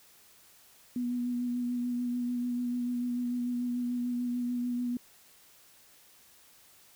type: tone with vibrato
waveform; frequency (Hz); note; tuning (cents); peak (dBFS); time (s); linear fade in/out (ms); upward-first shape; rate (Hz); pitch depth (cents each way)
sine; 244.1; B3; -20; -29; 0.96-4.97; 2; sine; 6.8; 18
effects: white hiss -59 dBFS RMS until 6.95 s